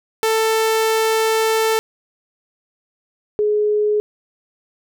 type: tone pair in turn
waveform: sawtooth / sine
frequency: 443.3 / 420.4 Hz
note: A4 / G#4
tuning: +13 / +21 cents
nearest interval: minor second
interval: 92 cents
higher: first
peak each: -11 / -14 dBFS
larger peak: first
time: 0.23-1.79 / 3.39-4 s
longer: first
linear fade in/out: 0 ms
effects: none